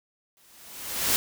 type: noise with exponential growth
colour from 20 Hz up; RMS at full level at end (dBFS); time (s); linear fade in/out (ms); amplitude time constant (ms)
white; -21; 0.37-1.16; 0; 170
effects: none